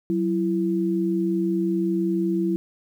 sine tone pair together, 186.81 / 334.3 Hz, F#3 / E4, +17 / +24 cents, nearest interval minor seventh, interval 1007 cents, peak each -24 / -22 dBFS, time 0.1-2.56 s, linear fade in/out 0 ms, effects 9-bit

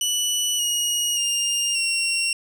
20% pulse tone with pitch steps, 2960 / 2886 / 2813 / 2743 Hz, F#7 / F#7 / F7 / F7, 0 / -44 / +12 / -32 cents, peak -15 dBFS, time 0.01-2.33 s, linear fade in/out 2 ms, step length 580 ms, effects none

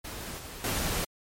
pink noise with level steps, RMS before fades -39 / -42 / -30 dBFS, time 0.04-1.05 s, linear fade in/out 10 ms, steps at 0.38 / 0.64 s, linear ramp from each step 2 ms, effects MP3 64 kbps

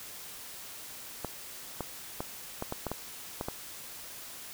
clicks, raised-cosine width 1 ms, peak -19 dBFS, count 9, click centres 1.247 / 1.807 / 2.205 / 2.624 / 2.724 / 2.867 / 2.916 / 3.411 / 3.485 s, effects white hiss -45 dBFS RMS until 4.53 s

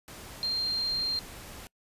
sine tone in noise, 4186 Hz, C8, in tune, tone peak -27 dBFS, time 0.43-1.19 s, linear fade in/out 0 ms, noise pink, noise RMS -45 dBFS, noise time 0.08-1.67 s, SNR +15 dB, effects noise-tail reverb RT60 0.1 s tail -25 dB re dry + resampled to 32000 Hz

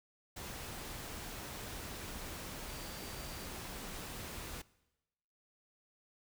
sine tone in noise, 4661 Hz, D8, 14 cents flat, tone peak -56 dBFS, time 2.68-3.46 s, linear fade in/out 10 ms, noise pink, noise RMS -45 dBFS, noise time 0.36-4.62 s, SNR -14 dB, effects noise-tail reverb RT60 1.0 s tail -21 dB re dry

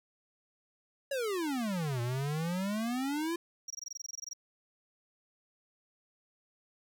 square exponential two-way sweep, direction down then up, 572 to 117 to 347.1 Hz, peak -32 dBFS, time 1.11-3.36 s, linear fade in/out 5 ms, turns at 2.01 s
triangle tone bursts, 5660 Hz, F8, 22 cents sharp, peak -37 dBFS, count 15, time 3.68-4.334 s, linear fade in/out 5 ms, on 24 ms, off 21 ms
effects none

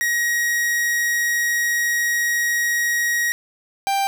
45% pulse tone pair in turn, 1894 / 787.9 Hz, A#6 / G5, +27 / +9 cents, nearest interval octave + minor third, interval 1518 cents, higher first, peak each -18 dBFS, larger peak neither, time 0.01-3.32 / 3.87-4.07 s, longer first, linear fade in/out 0 ms, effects none

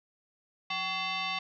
sine tone with frequency modulation, 766 Hz, G5, 40 cents flat, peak -30 dBFS, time 0.7-1.39 s, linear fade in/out 5 ms, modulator 946 Hz, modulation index 3.6, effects none

